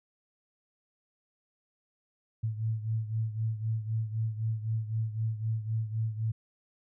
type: beating tone pair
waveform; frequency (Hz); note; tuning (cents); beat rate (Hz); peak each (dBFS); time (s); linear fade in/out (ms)
sine; 110 / 113.9; A2 / A#2; 0 / -40; 3.9; -30 / -35; 2.43-6.32; 10
effects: none